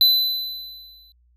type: tone with exponential decay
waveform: square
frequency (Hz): 4012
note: B7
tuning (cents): +26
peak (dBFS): -11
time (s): 0.01-1.12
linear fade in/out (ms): 1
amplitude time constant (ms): 240
effects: added 60 Hz sine -56 dBFS peak until 1.36 s